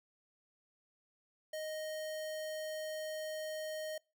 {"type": "tone with notch filter", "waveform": "square", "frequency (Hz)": 622, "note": "D#5", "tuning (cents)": -1, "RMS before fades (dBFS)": -41, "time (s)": [1.53, 3.98], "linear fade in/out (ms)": 5, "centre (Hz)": 1300, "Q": 2, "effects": ["noise-tail reverb RT60 0.3 s tail -26 dB re dry"]}